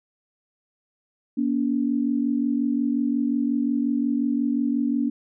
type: tone pair together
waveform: sine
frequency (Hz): 239.1 / 284.7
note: A#3 / C#4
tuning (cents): +44 / +46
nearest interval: minor third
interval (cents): 302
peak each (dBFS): -23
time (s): 1.37-5.1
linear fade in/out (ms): 10
effects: none